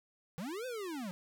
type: linear two-way sweep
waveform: square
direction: up then down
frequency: 151 to 523.3 to 172.1 Hz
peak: -39 dBFS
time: 0.38-1.11 s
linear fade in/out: 0 ms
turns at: 0.66 s
effects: none